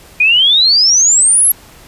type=exponential sweep; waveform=sine; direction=up; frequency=2415 to 11540 Hz; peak=-6 dBFS; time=0.2-1.52 s; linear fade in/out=5 ms; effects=pink hiss -40 dBFS RMS until 1.87 s + resampled to 32000 Hz